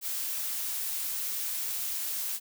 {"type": "noise", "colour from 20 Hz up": "blue", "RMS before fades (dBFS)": -33, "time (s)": [0.01, 2.4], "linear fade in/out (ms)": 50, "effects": []}